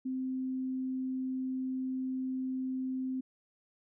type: tone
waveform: sine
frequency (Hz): 259.7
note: C4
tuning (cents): -13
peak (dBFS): -32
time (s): 0.05-3.21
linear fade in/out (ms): 10
effects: none